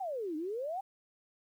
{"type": "exponential two-way sweep", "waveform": "sine", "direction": "down then up", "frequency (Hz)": [805, 297.1, 805], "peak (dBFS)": -34, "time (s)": [0, 0.81], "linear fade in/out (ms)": 10, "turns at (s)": 0.36, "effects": ["11-bit"]}